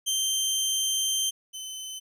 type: tone pair in turn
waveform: 20% pulse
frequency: 3136 / 3054 Hz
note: G7 / G7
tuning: 0 / -46 cents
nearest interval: unison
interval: 46 cents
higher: first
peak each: -19 / -30 dBFS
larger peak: first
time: 0.06-1.31 / 1.53-2 s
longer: first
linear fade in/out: 20 ms
effects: none